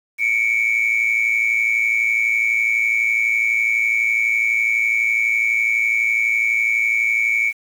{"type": "tone pair together", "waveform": "sine", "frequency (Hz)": [2210, 2322], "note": ["C#7", "D7"], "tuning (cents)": [-6, -20], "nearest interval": "minor second", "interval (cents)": 86, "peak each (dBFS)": -17, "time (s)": [0.18, 7.53], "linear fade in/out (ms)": 50, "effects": ["tanh soft clip ceiling -10 dBFS", "7-bit"]}